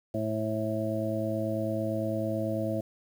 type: harmonic tone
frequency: 109 Hz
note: A2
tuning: 16 cents flat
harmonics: 1 / 2 / 3 / 5 / 6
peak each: -34 / -34 / -34 / -34 / -34 dBFS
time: 0.14-2.81 s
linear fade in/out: 5 ms
effects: 9-bit